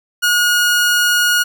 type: tone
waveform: sawtooth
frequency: 1442 Hz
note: F#6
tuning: 45 cents flat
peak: -8 dBFS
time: 0.22-1.44 s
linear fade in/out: 20 ms
effects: none